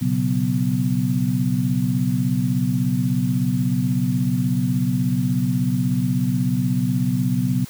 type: tone cluster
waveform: sine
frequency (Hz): 121.3 / 137.7 / 184.6 / 248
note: B2 / C#3 / F#3 / B3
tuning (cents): -31 / -11 / -4 / +7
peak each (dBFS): -23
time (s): 0.01-7.65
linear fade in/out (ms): 10
effects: white hiss -42 dBFS RMS until 7.69 s + high-pass 60 Hz 12 dB/octave